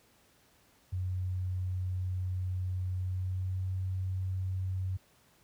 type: tone with pitch glide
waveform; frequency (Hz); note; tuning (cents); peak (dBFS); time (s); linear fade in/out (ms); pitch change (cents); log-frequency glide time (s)
sine; 92 to 93.55; F#2 to F#2; -9 to +20; -30; 0.92-4.97; 10; +29; 2.99-3.67
effects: pink hiss -65 dBFS RMS until 5.43 s + high-pass 60 Hz 12 dB/octave